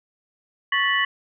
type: tone cluster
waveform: sine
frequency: 1108 / 1759 / 1957 / 2963 Hz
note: C#6 / A6 / B6 / F#7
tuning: -1 / -1 / -16 / +2 cents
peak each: -25 / -24 / -22 / -26 dBFS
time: 0.72-1.05 s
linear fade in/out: 5 ms
effects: none